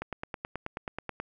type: click train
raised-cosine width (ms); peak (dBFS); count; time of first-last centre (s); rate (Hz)
0.5; -19; 12; 0.02-1.2; 9.32
effects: none